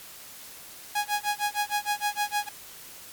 sawtooth tone with tremolo, 829 Hz, G#5, 3 cents flat, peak -19 dBFS, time 0.95-2.49 s, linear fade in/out 5 ms, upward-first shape sine, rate 6.5 Hz, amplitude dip 100%, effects white hiss -45 dBFS RMS until 3.12 s + MP3 96 kbps

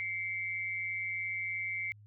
sine tone pair together, 2104 / 2287 Hz, C7 / D7, +9 / -47 cents, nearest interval minor second, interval 144 cents, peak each -35 / -38 dBFS, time 0-1.92 s, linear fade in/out 0 ms, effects added 104 Hz sine -53 dBFS peak until 2.06 s

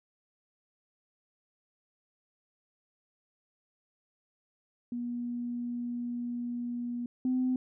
sine tone pair in turn, 240.9 / 255.1 Hz, B3 / C4, -43 / -44 cents, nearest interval minor second, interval 99 cents, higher second, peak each -32 / -25 dBFS, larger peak second, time 4.92-7.06 / 7.25-7.56 s, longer first, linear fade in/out 2 ms, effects tanh soft clip ceiling -21 dBFS

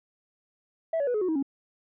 sine tone with pitch steps, 654 / 566.1 / 489.9 / 424.1 / 367 / 317.7 / 275 Hz, E5 / C#5 / B4 / G#4 / F#4 / D#4 / C#4, -14 / +36 / -14 / +36 / -14 / +36 / -14 cents, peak -22 dBFS, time 0.93-1.427 s, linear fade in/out 5 ms, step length 71 ms, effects tanh soft clip ceiling -22 dBFS

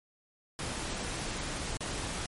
pink noise with dropouts, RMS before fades -36 dBFS, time 0.59-2.26 s, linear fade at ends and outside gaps 1 ms, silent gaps 1.771-1.806 s, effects MP3 48 kbps

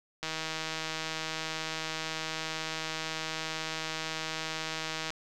click train, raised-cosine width 0.2 ms, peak -17 dBFS, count 776, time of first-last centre 0.23-5.104 s, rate 159 Hz, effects none

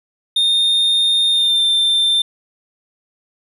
triangle tone with pitch glide, 3655 to 3576 Hz, A#7 to A7, -35 to +27 cents, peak -11 dBFS, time 0.36-2.22 s, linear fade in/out 5 ms, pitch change -38 cents, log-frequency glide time 1.31-1.63 s, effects none

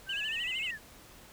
sine exponential two-way sweep, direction up then down, 1536 to 2193 to 1632 Hz, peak -36 dBFS, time 0.06-0.79 s, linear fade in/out 50 ms, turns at 0.64 s
sine tone with vibrato, 2794 Hz, F7, in tune, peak -31 dBFS, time 0.09-0.71 s, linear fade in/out 5 ms, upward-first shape sine, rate 13 Hz, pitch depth 160 cents each way
effects tanh soft clip ceiling -28 dBFS + pink hiss -54 dBFS RMS until 1.32 s

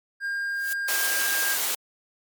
triangle tone, 1608 Hz, G6, 44 cents sharp, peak -24 dBFS, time 0.2-1.58 s, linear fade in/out 50 ms
blue noise with exponential growth, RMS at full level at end -29 dBFS, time 0.47-0.73 s, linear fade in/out 2 ms, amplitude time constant 55 ms
white noise, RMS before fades -26 dBFS, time 0.88-1.75 s, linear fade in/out 5 ms
effects high-pass 400 Hz 12 dB/octave + MP3 96 kbps

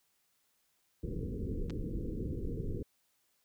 pink low-pass noise, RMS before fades -37 dBFS, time 1.03-2.83 s, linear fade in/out 5 ms, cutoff 490 Hz, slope 96 dB/octave
clicks, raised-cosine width 0.2 ms, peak -31 dBFS, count 2, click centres 1.698 / 1.705 s
effects white hiss -75 dBFS RMS until 3.44 s

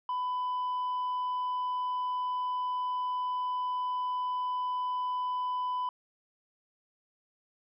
triangle tone with tanh clipping, 999 Hz, B5, 20 cents sharp, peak -30 dBFS, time 0.09-5.89 s, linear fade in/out 2 ms, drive 7 dB, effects none

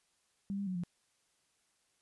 sine tone with pitch steps, 197.8 / 199.9 / 184.7 / 175.1 Hz, G3 / G3 / F#3 / F3, +16 / +34 / -3 / +5 cents, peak -34 dBFS, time 0.5-0.836 s, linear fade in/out 0 ms, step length 84 ms, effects white hiss -75 dBFS RMS until 2.01 s + resampled to 24000 Hz

